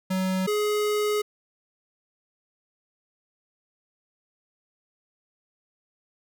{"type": "tone pair in turn", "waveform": "square", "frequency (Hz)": [187.4, 419.7], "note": ["F#3", "G#4"], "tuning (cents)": [22, 18], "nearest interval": "octave + major second", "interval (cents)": 1396, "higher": "second", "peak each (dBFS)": [-24, -23], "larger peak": "second", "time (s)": [[0.1, 0.47], [0.47, 1.22]], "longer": "second", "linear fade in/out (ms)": 10, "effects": []}